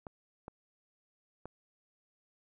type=clicks; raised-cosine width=1 ms; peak=-29 dBFS; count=3; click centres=0.068 / 0.481 / 1.456 s; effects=none